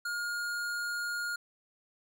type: tone with hard clipping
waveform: sine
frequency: 1423 Hz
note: F6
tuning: 32 cents sharp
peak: -34 dBFS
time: 0.05-1.36 s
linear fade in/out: 5 ms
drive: 16 dB
effects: none